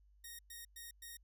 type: tone bursts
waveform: 5% pulse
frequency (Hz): 1864.7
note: A#6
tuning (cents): 0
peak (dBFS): -38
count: 4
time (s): 0.24-1.17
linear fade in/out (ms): 5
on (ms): 150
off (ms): 110
effects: added 50 Hz sine -64 dBFS peak until 1.23 s